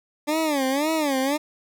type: tone with vibrato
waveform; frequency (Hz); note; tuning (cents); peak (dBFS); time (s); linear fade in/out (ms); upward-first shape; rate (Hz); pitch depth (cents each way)
20% pulse; 290.1; D4; -21; -16; 0.27-1.38; 20; sine; 1.9; 180
effects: none